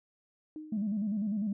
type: tone with exponential decay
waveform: sine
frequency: 308.7 Hz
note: D#4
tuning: 14 cents flat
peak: -37 dBFS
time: 0.56-1.12 s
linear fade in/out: 1 ms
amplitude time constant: 120 ms
type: tone with vibrato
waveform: sine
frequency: 207.7 Hz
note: G#3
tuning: in tune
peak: -28 dBFS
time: 0.72-1.53 s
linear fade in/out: 5 ms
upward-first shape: square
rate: 10 Hz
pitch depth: 86 cents each way
effects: tanh soft clip ceiling -25 dBFS